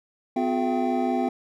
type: tone cluster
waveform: triangle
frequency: 253.1 / 358.5 / 423.1 / 678 / 779 Hz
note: B3 / F4 / G#4 / E5 / G5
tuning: +43 / +45 / +32 / +49 / -11 cents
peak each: -23 / -27 / -31 / -29 / -26 dBFS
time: 0.36-1.29 s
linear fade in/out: 5 ms
effects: none